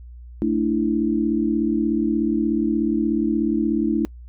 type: chord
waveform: sine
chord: A suspended fourth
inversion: none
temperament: just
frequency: 220 / 293.3 / 330 Hz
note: A3 / D4 / E4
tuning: 0 / -2 / +2 cents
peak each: -22 dBFS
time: 0.42-4.05 s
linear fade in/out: 0 ms
effects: noise-tail reverb RT60 0.1 s tail -24 dB re dry + added 60 Hz sine -37 dBFS peak until 4.28 s